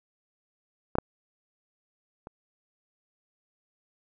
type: clicks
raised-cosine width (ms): 1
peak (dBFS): -13 / -8 / -27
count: 3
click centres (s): 0.954 / 0.985 / 2.271
effects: none